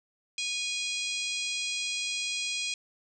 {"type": "harmonic tone", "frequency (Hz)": 823, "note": "G#5", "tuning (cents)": -16, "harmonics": [3, 4, 5, 6, 7, 8, 9, 10], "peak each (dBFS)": [-34, -36, -38, -40, -41, -42, -43, -44], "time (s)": [0.38, 2.74], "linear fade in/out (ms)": 2, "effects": []}